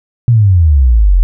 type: exponential sweep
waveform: sine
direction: down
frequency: 123.8 to 41.2 Hz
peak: -4 dBFS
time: 0.28-1.23 s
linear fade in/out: 0 ms
effects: none